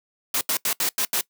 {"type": "noise bursts at uneven times", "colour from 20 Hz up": "white", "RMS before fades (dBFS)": -23, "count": 6, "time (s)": [[0.34, 0.41], [0.49, 0.57], [0.65, 0.73], [0.8, 0.89], [0.98, 1.05], [1.13, 1.21]], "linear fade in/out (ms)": 2, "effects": ["noise-tail reverb RT60 0.1 s tail -21 dB re dry", "high-pass 200 Hz 12 dB/octave"]}